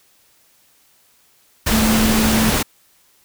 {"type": "tone in noise", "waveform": "sine", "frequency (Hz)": 220, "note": "A3", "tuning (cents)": 0, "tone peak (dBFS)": -15, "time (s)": [1.71, 2.51], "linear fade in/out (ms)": 10, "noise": "pink", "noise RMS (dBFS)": -18, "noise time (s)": [1.66, 2.63], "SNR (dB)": 0, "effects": ["white hiss -56 dBFS RMS until 3.24 s"]}